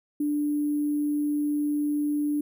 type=tone with sample-and-hold; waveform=sine; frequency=294.4 Hz; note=D4; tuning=4 cents sharp; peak=-23 dBFS; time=0.2-2.41 s; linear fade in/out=5 ms; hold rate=11025 Hz; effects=none